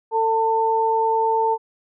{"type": "tone pair together", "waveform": "sine", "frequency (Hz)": [447.7, 895.4], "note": ["A4", "A5"], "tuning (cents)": [30, 30], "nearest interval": "octave", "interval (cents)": 1200, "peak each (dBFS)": [-21, -18], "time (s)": [0.11, 1.58], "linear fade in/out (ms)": 50, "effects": []}